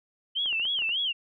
sine tone with vibrato, 2975 Hz, F#7, 9 cents sharp, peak -25 dBFS, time 0.35-1.13 s, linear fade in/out 20 ms, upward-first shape sine, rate 3.4 Hz, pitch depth 210 cents each way
clicks, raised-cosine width 0.5 ms, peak -31 dBFS, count 7, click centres 0.459 / 0.528 / 0.598 / 0.653 / 0.789 / 0.821 / 0.892 s
effects none

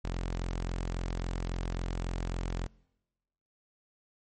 sawtooth tone, 43.65 Hz, F1, in tune, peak -28 dBFS, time 0.04-2.67 s, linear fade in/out 10 ms, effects noise-tail reverb RT60 1.0 s tail -25 dB re dry + MP3 32 kbps

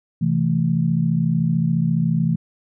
sine chord, A minor, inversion first, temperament equal, 130.81 / 164.81 / 220 Hz, C3 / E3 / A3, 0 / 0 / 0 cents, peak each -23 / -18 / -23 dBFS, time 0.21-2.36 s, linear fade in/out 10 ms, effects none

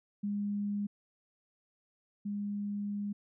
sine tone pair in turn, 204.2 / 204.2 Hz, G#3 / G#3, -29 / -29 cents, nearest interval unison, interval 0 cents, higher neither, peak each -31 / -33 dBFS, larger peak first, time 0.23-0.87 / 2.25-3.13 s, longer second, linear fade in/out 10 ms, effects none

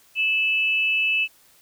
sine tone pair together, 2620 / 2960 Hz, E7 / F#7, -11 / 0 cents, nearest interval major second, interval 211 cents, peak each -19 / -28 dBFS, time 0.15-1.28 s, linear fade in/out 50 ms, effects white hiss -56 dBFS RMS until 1.61 s

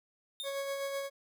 45% pulse tone with exponential decay, 3638 Hz, A#7, 43 cents flat, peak -35 dBFS, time 0.4-0.66 s, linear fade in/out 0 ms, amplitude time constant 56 ms
40% pulse tone with tremolo, 553 Hz, C#5, 4 cents flat, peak -32 dBFS, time 0.43-1.1 s, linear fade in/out 50 ms, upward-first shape sine, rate 7.9 Hz, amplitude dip 35%
effects none

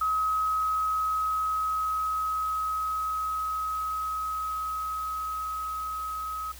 sine tone with level ramp, 1273 Hz, D#6, 39 cents sharp, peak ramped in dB -23 to -31 dBFS, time 0.01-6.52 s, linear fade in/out 5 ms, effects added 62 Hz sine -46 dBFS peak until 6.59 s + white hiss -48 dBFS RMS until 6.59 s

